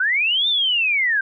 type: linear two-way sweep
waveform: sine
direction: up then down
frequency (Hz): 1442 to 3639 to 1547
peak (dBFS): -16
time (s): 0-1.21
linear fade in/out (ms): 5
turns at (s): 0.48
effects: none